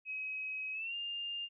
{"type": "tone with pitch glide", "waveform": "sine", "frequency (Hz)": [2544, 2806], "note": ["D#7", "F7"], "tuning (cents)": [38, 8], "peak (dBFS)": -37, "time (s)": [0.05, 1.49], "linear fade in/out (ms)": 50, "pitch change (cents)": 170, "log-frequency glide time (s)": [0.73, 0.95], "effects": []}